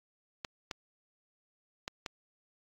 clicks, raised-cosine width 0.2 ms, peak -19 dBFS, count 4, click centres 0.448 / 0.712 / 1.879 / 2.062 s, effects AAC 48 kbps

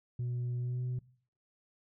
sine tone with pitch glide, 122.4 to 125.26 Hz, B2 to B2, -15 to +25 cents, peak -30 dBFS, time 0.19-0.99 s, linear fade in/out 5 ms, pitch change +40 cents, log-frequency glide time 0.58-0.82 s, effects noise-tail reverb RT60 0.5 s tail -22 dB re dry + tanh soft clip ceiling -31 dBFS

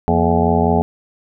harmonic tone with a mistuned harmonic, 84.9 Hz, F2, 48 cents flat, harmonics 1 / 2 / 3 / 4 / 5 / 6 / 7 / 8 / 9 / 10, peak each -20 / -19 / -19 / -30 / -19 / -30 / -25 / -23 / -20 / -23 dBFS, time 0.08-0.82 s, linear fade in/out 0 ms, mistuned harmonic 3, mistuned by -120 cents, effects none

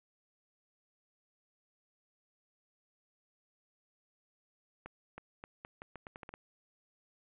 accelerating click train, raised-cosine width 0.5 ms, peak -30 dBFS, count 11, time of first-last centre 4.86-6.339 s, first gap 320 ms, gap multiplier 0.81, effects resampled to 8000 Hz + 12-bit

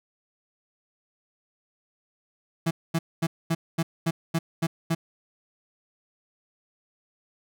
35% pulse tone bursts, 164.81 Hz, E3, in tune, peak -20 dBFS, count 9, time 2.66-4.95 s, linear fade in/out 10 ms, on 50 ms, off 230 ms, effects none

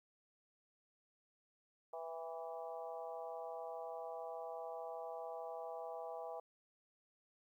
harmonic tone with a mistuned harmonic, 164.81 Hz, E3, in tune, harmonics 3 / 4 / 5 / 6 / 7, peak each -49 / -47 / -49 / -55 / -57 dBFS, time 1.93-6.4 s, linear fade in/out 5 ms, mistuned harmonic 5, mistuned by -28 cents, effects 13-bit

